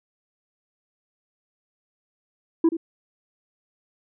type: tone with echo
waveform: sine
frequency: 329.6 Hz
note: E4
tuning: in tune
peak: -11 dBFS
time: 2.64-2.69 s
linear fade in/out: 5 ms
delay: 79 ms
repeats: 1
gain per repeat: -13 dB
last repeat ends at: 2.769 s
effects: tanh soft clip ceiling -13 dBFS

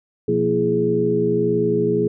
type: tone cluster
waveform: sine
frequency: 122.8 / 174.9 / 235.9 / 335.4 / 417 Hz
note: B2 / F3 / A#3 / E4 / G#4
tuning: -9 / +3 / +21 / +30 / +7 cents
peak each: -27 / -25 / -25 / -24 / -18 dBFS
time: 0.28-2.08 s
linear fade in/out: 5 ms
effects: none

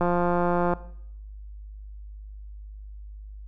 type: click train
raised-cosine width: 1 ms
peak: -11 dBFS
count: 128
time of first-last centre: 0.01-0.736 s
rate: 175 Hz
effects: noise-tail reverb RT60 0.7 s tail -18 dB re dry + added 51 Hz sine -38 dBFS peak until 3.47 s

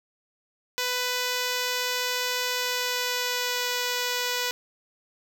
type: tone with pitch glide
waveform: 5% pulse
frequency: 497.2 to 492.6 Hz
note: B4 to B4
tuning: +12 to -5 cents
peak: -14 dBFS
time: 0.78-4.51 s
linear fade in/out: 0 ms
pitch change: -17 cents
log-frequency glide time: 2.5-3.65 s
effects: none

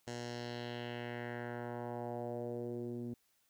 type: tone with low-pass filter sweep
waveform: 10% pulse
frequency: 120 Hz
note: B2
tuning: 49 cents flat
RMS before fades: -42 dBFS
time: 0.07-3.14 s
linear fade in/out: 5 ms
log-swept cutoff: 7100 to 260 Hz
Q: 2.1
effects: white hiss -75 dBFS RMS until 3.49 s

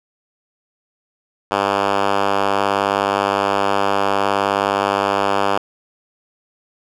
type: tone with band-pass filter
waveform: 5% pulse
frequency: 99.4 Hz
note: G2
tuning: 25 cents sharp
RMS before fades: -18 dBFS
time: 1.51-5.58 s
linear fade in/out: 5 ms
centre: 1000 Hz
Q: 0.56
effects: none

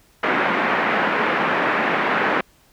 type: band-pass noise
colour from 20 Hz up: white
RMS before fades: -20 dBFS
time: 0.23-2.41 s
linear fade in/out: 5 ms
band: 180 to 2000 Hz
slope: 24 dB/octave
effects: pink hiss -56 dBFS RMS until 2.72 s

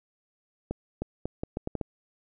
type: accelerating click train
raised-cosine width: 2 ms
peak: -17 dBFS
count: 8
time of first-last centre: 0.71-1.812 s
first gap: 310 ms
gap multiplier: 0.76
effects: none

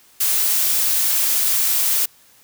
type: noise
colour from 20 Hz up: blue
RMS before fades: -18 dBFS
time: 0.2-2.06 s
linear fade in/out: 10 ms
effects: white hiss -52 dBFS RMS until 2.43 s

